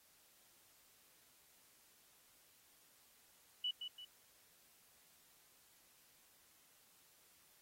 sine tone with echo, 2960 Hz, F#7, in tune, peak -36 dBFS, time 3.64-3.71 s, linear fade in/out 5 ms, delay 170 ms, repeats 2, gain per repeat -7 dB, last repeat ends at 4.05 s, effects white hiss -69 dBFS RMS until 7.61 s + AAC 48 kbps

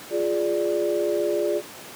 sine chord, D diminished, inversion first, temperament equal, 349.2 / 415.3 / 587.3 Hz, F4 / Ab4 / D5, 0 / 0 / 0 cents, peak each -25 dBFS, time 0.1-1.62 s, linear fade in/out 50 ms, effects pink hiss -40 dBFS RMS until 1.95 s + high-pass 200 Hz 12 dB/octave

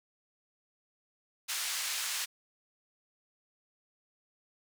white band-pass noise, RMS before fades -35 dBFS, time 1.48-2.26 s, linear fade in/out 20 ms, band 1300 to 8400 Hz, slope 12 dB/octave, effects none

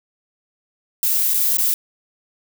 violet noise with dropouts, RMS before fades -18 dBFS, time 1.03-1.74 s, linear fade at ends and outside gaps 1 ms, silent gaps 1.338-1.342 / 1.571-1.583 s, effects none

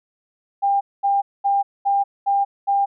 sine tone bursts, 798 Hz, G5, 31 cents sharp, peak -15 dBFS, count 6, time 0.62-2.86 s, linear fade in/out 20 ms, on 190 ms, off 220 ms, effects none

